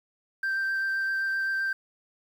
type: tone with vibrato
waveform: sine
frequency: 1568 Hz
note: G6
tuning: in tune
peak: -23 dBFS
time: 0.43-1.73 s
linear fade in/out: 5 ms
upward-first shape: triangle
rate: 7.7 Hz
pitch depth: 11 cents each way
effects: tanh soft clip ceiling -24 dBFS + 9-bit